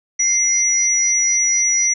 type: tone pair together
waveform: sine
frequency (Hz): 2093 / 5852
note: C7 / F#8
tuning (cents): 0 / -20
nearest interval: octave + tritone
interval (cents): 1780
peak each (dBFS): -22 / -14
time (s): 0.19-1.94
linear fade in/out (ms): 10
effects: none